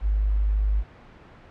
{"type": "tone", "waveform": "sine", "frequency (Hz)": 51.3, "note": "G#1", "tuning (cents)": -21, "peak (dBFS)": -19, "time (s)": [0.01, 0.84], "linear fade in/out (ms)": 50, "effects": ["pink hiss -48 dBFS RMS until 1.5 s", "low-pass 2000 Hz 12 dB/octave"]}